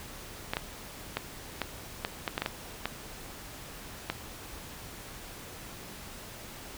clicks, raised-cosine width 0.3 ms, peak -13 dBFS, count 11, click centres 0.535 / 0.569 / 1.17 / 1.617 / 2.049 / 2.278 / 2.379 / 2.42 / 2.461 / 2.856 / 4.1 s, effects pink hiss -45 dBFS RMS until 6.77 s

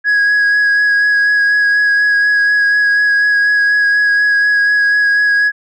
sine tone with vibrato, 1662 Hz, G#6, 1 cent sharp, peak -6 dBFS, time 0.04-5.52 s, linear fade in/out 50 ms, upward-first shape sine, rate 4.1 Hz, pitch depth 14 cents each way, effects tanh soft clip ceiling -8 dBFS

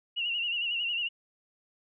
sine tone with vibrato, 2817 Hz, F7, 14 cents sharp, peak -28 dBFS, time 0.16-1.09 s, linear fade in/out 20 ms, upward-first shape sine, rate 11 Hz, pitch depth 69 cents each way, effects none

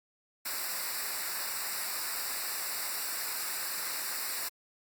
white noise with comb filter, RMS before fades -35 dBFS, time 0.45-4.49 s, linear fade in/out 10 ms, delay 0.31 ms, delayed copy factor -0.85, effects Opus 48 kbps

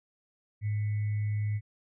sine tone with sample-and-hold, 105.1 Hz, G#2, 21 cents sharp, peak -27 dBFS, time 0.61-1.61 s, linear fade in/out 50 ms, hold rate 2100 Hz, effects resampled to 8000 Hz

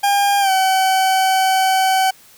40% pulse tone with pitch glide, 805 to 760.3 Hz, G5 to F#5, +46 to +47 cents, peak -12 dBFS, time 0.03-2.11 s, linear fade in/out 10 ms, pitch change -99 cents, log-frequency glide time 0.4-0.51 s, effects white hiss -47 dBFS RMS until 2.37 s

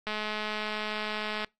click train, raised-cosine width 0.3 ms, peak -17 dBFS, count 294, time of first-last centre 0.07-1.446 s, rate 213 Hz, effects noise-tail reverb RT60 0.2 s tail -25 dB re dry + AAC 64 kbps

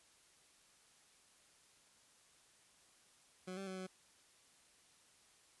20% pulse tone with pitch steps, 184.5 / 194.5 / 187.8 / 186.5 Hz, F#3 / G3 / F#3 / F#3, -5 / -13 / +26 / +14 cents, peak -39 dBFS, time 3.47-3.87 s, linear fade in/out 10 ms, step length 100 ms, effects white hiss -68 dBFS RMS until 5.6 s + resampled to 24000 Hz

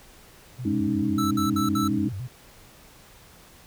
sine tone with vibrato, 110.2 Hz, A2, 3 cents sharp, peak -30 dBFS, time 0.58-2.28 s, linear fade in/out 20 ms, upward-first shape square, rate 6.8 Hz, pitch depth 230 cents each way
sine chord, Ab suspended fourth, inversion none, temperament equal, 207.7 / 277.2 / 311.1 Hz, Ab3 / Db4 / Eb4, 0 / 0 / 0 cents, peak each -26 / -28 / -26 dBFS, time 0.65-2.09 s, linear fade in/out 5 ms
square tone bursts, 1320 Hz, E6, 2 cents sharp, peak -27 dBFS, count 4, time 1.18-1.88 s, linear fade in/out 5 ms, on 130 ms, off 60 ms
effects pink hiss -51 dBFS RMS until 3.66 s

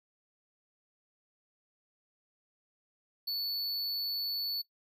square tone, 4450 Hz, C#8, 6 cents sharp, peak -32 dBFS, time 3.27-4.62 s, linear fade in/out 10 ms, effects noise-tail reverb RT60 0.1 s tail -21 dB re dry

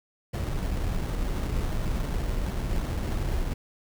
brown noise with sample-and-hold, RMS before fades -28 dBFS, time 0.33-3.54 s, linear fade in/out 10 ms, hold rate 2450 Hz, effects none

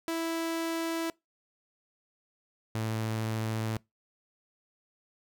sawtooth tone pair in turn, 329.6 / 110.76 Hz, E4 / A2, 0 / +12 cents, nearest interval octave + perfect fifth, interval 1888 cents, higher first, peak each -26 dBFS, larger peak neither, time 0.08-1.1 / 2.75-3.77 s, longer neither, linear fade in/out 0 ms, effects noise-tail reverb RT60 0.2 s tail -24 dB re dry

